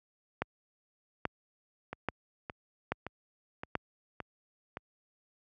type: two click trains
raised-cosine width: 0.5 ms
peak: -15 / -23 dBFS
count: 5 / 6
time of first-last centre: 0.42-3.753 / 1.93-4.771 s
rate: 1.2 / 1.76 Hz
effects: high-pass 60 Hz 12 dB/octave